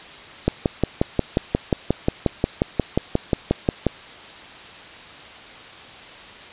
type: click train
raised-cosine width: 2 ms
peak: -3 dBFS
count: 20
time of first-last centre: 0.48-3.867 s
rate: 5.61 Hz
effects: white hiss -40 dBFS RMS until 6.52 s + resampled to 8000 Hz